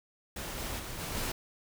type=noise with level steps; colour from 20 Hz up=pink; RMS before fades=-39 / -37 / -41 / -37 / -34 dBFS; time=0.36-1.32 s; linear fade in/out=5 ms; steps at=0.57 / 0.78 / 0.98 / 1.14 s; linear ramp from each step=20 ms; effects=none